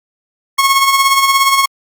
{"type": "tone with tremolo", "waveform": "sawtooth", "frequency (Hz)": 1093, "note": "C#6", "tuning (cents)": -25, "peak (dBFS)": -3, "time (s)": [0.58, 1.66], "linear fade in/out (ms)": 10, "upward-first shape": "sine", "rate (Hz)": 17, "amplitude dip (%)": 50, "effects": ["Opus 48 kbps"]}